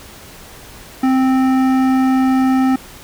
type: tone with hard clipping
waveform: sine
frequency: 261.6 Hz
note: C4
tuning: in tune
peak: -13 dBFS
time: 1.03-2.76 s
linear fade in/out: 5 ms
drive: 13 dB
effects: pink hiss -38 dBFS RMS until 3.03 s

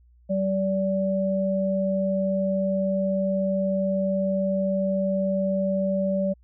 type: tone pair together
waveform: sine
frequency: 191.88 / 579 Hz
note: G3 / D5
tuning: -37 / -25 cents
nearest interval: octave + perfect fifth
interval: 1912 cents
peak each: -24 dBFS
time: 0.29-6.34 s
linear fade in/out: 20 ms
effects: added 60 Hz sine -53 dBFS peak until 6.43 s

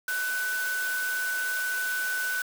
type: tone in noise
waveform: sine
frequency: 1500 Hz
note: F#6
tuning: 23 cents sharp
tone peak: -27 dBFS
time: 0.08-2.42 s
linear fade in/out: 2 ms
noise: white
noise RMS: -36 dBFS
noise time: 0.08-2.42 s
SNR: +6 dB
effects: high-pass 400 Hz 12 dB/octave

